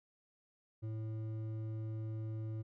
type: tone with hard clipping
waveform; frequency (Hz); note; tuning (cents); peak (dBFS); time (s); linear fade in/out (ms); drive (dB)
sine; 110; A2; 0; -40; 0.82-2.63; 20; 8
effects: none